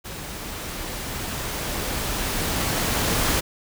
pink noise with level ramp, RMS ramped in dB -35 to -21 dBFS, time 0.04-3.41 s, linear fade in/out 20 ms, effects none

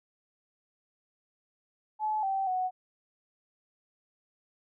sine tone with pitch steps, 859 / 775 / 740 Hz, A5 / G5 / F#5, -42 / -20 / 0 cents, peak -27 dBFS, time 1.99-2.71 s, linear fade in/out 50 ms, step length 240 ms, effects none

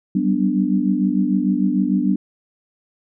sine chord, G major seventh, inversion third, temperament equal with one note detuned, 189.32 / 196 / 246.9 / 293.7 Hz, F#3 / G3 / B3 / D4, +40 / 0 / 0 / 0 cents, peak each -21 dBFS, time 0.15-2.16 s, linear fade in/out 5 ms, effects none

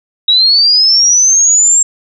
sine linear sweep, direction up, 3801 to 7540 Hz, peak -5 dBFS, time 0.28-1.83 s, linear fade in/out 5 ms, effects none

